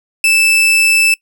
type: tone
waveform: 40% pulse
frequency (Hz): 2637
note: E7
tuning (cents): 0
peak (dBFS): -7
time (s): 0.24-1.14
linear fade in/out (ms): 2
effects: noise-tail reverb RT60 0.1 s tail -23 dB re dry